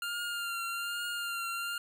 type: tone with vibrato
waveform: 25% pulse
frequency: 1396.9 Hz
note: F6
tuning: in tune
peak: -30 dBFS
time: 0.02-1.78 s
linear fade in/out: 2 ms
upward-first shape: triangle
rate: 1.2 Hz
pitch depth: 33 cents each way
effects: none